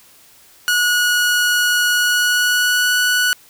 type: tone with pitch glide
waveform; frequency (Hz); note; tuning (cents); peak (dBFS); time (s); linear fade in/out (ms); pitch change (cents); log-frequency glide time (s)
sawtooth; 1457 to 1476.5; F#6 to F#6; -27 to -4; -10; 0.68-3.33; 0; +23; 1.93-2.98
effects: white hiss -48 dBFS RMS until 3.49 s